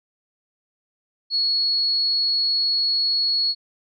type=tone; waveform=sine; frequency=4353 Hz; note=C#8; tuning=32 cents flat; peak=-18 dBFS; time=1.3-3.55 s; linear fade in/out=50 ms; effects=none